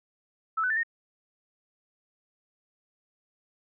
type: tone with pitch steps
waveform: sine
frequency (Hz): 1311 / 1502 / 1768 / 1847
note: E6 / F#6 / A6 / A#6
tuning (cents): -10 / +26 / +8 / -16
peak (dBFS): -24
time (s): 0.57-0.834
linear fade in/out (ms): 10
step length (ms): 66
effects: none